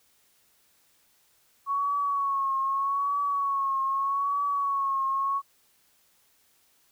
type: tone with vibrato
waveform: sine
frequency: 1108.7 Hz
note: C#6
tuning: in tune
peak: -24 dBFS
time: 1.66-5.42 s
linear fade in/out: 50 ms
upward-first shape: triangle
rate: 0.81 Hz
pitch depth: 55 cents each way
effects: white hiss -65 dBFS RMS until 6.91 s